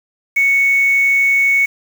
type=tone with quantisation; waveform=sine; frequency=2217 Hz; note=C#7; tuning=in tune; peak=-10 dBFS; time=0.36-1.66 s; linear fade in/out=10 ms; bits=5; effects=none